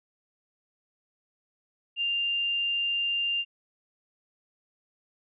sine tone, 2794 Hz, F7, in tune, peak -25 dBFS, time 1.96-3.45 s, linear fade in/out 50 ms, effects none

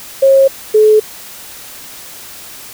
sine tone pair in turn, 541 / 429.4 Hz, C#5 / A4, -42 / -42 cents, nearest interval major third, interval 400 cents, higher first, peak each -4 dBFS, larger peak neither, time 0.22-0.48 / 0.74-1 s, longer neither, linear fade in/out 10 ms, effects white hiss -32 dBFS RMS until 2.73 s

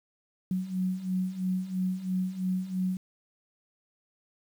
sine beating tone pair, 183.3 / 186.3 Hz, F#3 / F#3, -16 / +12 cents, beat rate 3 Hz, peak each -33 / -29 dBFS, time 0.51-2.97 s, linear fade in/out 2 ms, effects 9-bit

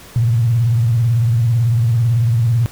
sine tone with vibrato, 116.54 Hz, A#2, in tune, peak -11 dBFS, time 0.16-2.66 s, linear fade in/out 0 ms, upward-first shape triangle, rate 18 Hz, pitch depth 140 cents each way, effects pink hiss -39 dBFS RMS until 2.71 s

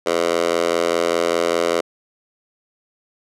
10% pulse tone with high-pass filter, 85 Hz, F2, 46 cents flat, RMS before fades -19 dBFS, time 0.06-1.81 s, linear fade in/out 5 ms, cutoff 500 Hz, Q 1.9, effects low-pass 9000 Hz 12 dB/octave

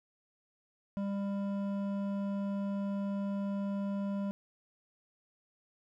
triangle tone with hard clipping, 199.2 Hz, G3, 28 cents sharp, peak -34 dBFS, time 0.97-4.31 s, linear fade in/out 0 ms, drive 14 dB, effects none

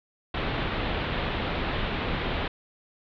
pink low-pass noise, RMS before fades -29 dBFS, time 0.34-2.48 s, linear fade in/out 5 ms, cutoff 3800 Hz, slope 48 dB/octave, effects none

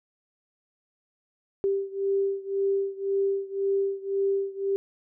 sine beating tone pair, 392.6 / 394.5 Hz, G4 / G4, +3 / +11 cents, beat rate 1.9 Hz, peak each -26 / -28 dBFS, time 1.64-4.76 s, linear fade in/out 0 ms, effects none

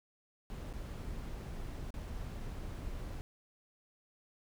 brown noise with dropouts, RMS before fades -42 dBFS, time 0.5-3.21 s, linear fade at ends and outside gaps 0 ms, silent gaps 0.729-0.736 / 1.905-1.941 s, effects none

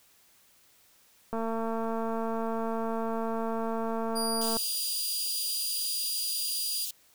click train, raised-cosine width 1 ms, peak -20 dBFS, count 733, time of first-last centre 1.33-4.569 s, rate 226 Hz
25% pulse tone, 4800 Hz, D8, 37 cents sharp, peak -26 dBFS, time 4.15-6.86 s, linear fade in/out 20 ms
white high-pass noise, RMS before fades -36 dBFS, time 4.41-6.91 s, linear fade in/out 5 ms, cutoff 2700 Hz, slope 96 dB/octave
effects white hiss -62 dBFS RMS until 7.14 s

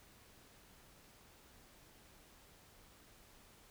silence, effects pink hiss -63 dBFS RMS until 3.7 s

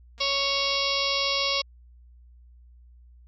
click train, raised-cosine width 0.2 ms, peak -34 dBFS, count 136, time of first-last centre 0.18-0.757 s, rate 234 Hz
harmonic tone, 554.4 Hz, C#5, in tune, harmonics 1 / 2 / 4 / 5 / 6 / 7 / 8 / 9 / 10, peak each -32 / -32 / -32 / -32 / -32 / -32 / -32 / -32 / -32 dBFS, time 0.2-1.62 s, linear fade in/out 10 ms
effects added 60 Hz sine -49 dBFS peak until 3.27 s

